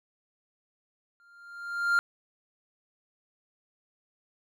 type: tone with exponential growth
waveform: triangle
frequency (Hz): 1396.9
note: F6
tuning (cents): 0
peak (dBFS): -17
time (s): 1.2-1.99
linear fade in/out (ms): 0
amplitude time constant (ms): 170
effects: none